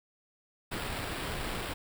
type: noise with sample-and-hold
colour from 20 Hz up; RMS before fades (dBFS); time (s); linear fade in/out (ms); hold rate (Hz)
pink; -36; 0.71-1.74; 10; 6300
effects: none